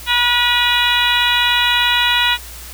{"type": "harmonic tone with a mistuned harmonic", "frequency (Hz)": 483.2, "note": "B4", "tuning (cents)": -38, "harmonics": [2, 3, 4, 5, 6, 7, 8], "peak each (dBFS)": [-20, -20, -20, -20, -20, -20, -20], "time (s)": [0.06, 2.38], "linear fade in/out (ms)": 50, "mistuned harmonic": 5, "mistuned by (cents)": 31, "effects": ["added 60 Hz sine -35 dBFS peak until 2.73 s", "white hiss -35 dBFS RMS until 2.73 s"]}